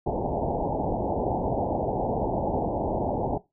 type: low-pass noise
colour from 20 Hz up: white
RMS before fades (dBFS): -27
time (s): 0.06-3.38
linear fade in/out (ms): 10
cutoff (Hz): 890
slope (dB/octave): 96
effects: noise-tail reverb RT60 0.2 s tail -18 dB re dry